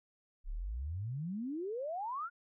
sine exponential sweep, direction up, 30.87 to 1455 Hz, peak -36 dBFS, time 0.44-2.3 s, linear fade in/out 50 ms, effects none

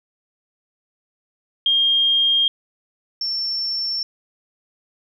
sine tone pair in turn, 3220 / 5415 Hz, G7 / E8, +46 / +46 cents, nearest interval major sixth, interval 900 cents, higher second, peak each -14 / -21 dBFS, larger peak first, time 1.66-2.48 / 3.21-4.03 s, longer neither, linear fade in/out 2 ms, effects 9-bit

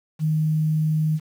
sine tone with quantisation, 155.56 Hz, D#3, in tune, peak -18 dBFS, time 0.19-1.2 s, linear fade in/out 50 ms, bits 8, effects none

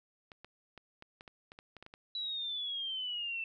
clicks, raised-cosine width 0.3 ms, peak -33 dBFS, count 12, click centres 0.318 / 0.446 / 0.777 / 1.024 / 1.209 / 1.278 / 1.519 / 1.589 / 1.767 / 1.826 / 1.864 / 1.939 s
sine exponential sweep, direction down, 3951 to 2657 Hz, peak -35 dBFS, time 2.15-3.44 s, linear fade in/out 2 ms
effects none

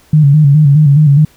sine tone with vibrato, 146.83 Hz, D3, in tune, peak -3 dBFS, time 0.13-1.25 s, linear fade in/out 5 ms, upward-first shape square, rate 4.8 Hz, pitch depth 74 cents each way, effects pink hiss -47 dBFS RMS until 1.36 s

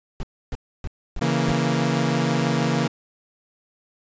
brown noise bursts, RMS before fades -27 dBFS, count 5, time 0.2-1.515 s, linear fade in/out 0 ms, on 31 ms, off 290 ms
sawtooth chord, A# diminished, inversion first, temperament equal, 138.59 / 164.81 / 233.1 Hz, C#3 / E3 / A#3, 0 / 0 / 0 cents, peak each -20 dBFS, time 1.21-2.88 s, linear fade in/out 10 ms
effects resampled to 16000 Hz

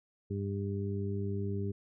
harmonic tone, 99.6 Hz, G2, 28 cents sharp, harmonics 1 / 2 / 3 / 4, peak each -34 / -38 / -44 / -39 dBFS, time 0.3-1.72 s, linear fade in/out 10 ms, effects none

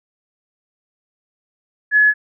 sine tone, 1700 Hz, G#6, 40 cents sharp, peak -9 dBFS, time 1.91-2.14 s, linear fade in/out 50 ms, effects none

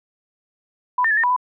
sine tone with pitch steps, 995 / 1805 / 1710 / 1821 / 984 / 999 Hz, B5 / A6 / A6 / A#6 / B5 / B5, +13 / +44 / -50 / -41 / -7 / +20 cents, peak -15 dBFS, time 0.98-1.364 s, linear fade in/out 5 ms, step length 64 ms, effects none

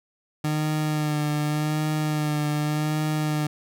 30% pulse tone with vibrato, 151.5 Hz, D#3, 46 cents flat, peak -20 dBFS, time 0.44-3.47 s, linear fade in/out 5 ms, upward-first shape sine, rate 0.86 Hz, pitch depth 26 cents each way, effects none

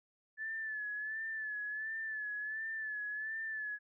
sine tone with vibrato, 1735 Hz, A6, 25 cents flat, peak -37 dBFS, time 0.37-3.79 s, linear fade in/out 50 ms, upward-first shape sine, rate 1.4 Hz, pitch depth 53 cents each way, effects none

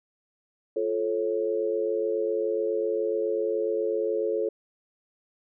sine chord, F augmented, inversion none, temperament just, 349.2 / 436.5 / 545.7 Hz, F4 / A4 / C#5, 0 / -14 / -27 cents, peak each -31 / -26 / -30 dBFS, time 0.76-4.49 s, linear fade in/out 5 ms, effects none

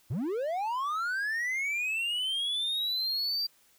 triangle linear sweep, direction up, 95.6 to 4728 Hz, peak -27 dBFS, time 0.1-3.47 s, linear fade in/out 10 ms, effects white hiss -64 dBFS RMS until 3.78 s

